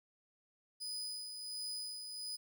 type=tone with tremolo; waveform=35% pulse; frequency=4978 Hz; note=D#8; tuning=in tune; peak=-38 dBFS; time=0.8-2.37 s; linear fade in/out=20 ms; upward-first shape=sine; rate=1.4 Hz; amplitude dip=45%; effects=13-bit